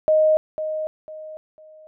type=tone with echo; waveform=sine; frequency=622.3 Hz; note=D#5; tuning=in tune; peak=-13 dBFS; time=0.08-0.37 s; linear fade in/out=0 ms; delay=500 ms; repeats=3; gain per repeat=-10 dB; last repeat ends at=1.87 s; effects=none